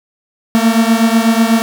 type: beating tone pair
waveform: 45% pulse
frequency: 223.8 / 231.9 Hz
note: A3 / A#3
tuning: +30 / -9 cents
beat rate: 8.1 Hz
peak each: -11 / -13 dBFS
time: 0.55-1.62 s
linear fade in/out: 0 ms
effects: none